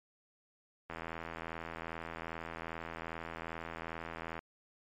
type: click train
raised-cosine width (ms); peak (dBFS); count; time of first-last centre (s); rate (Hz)
0.5; -26; 289; 0.9-4.391; 82.5
effects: MP3 64 kbps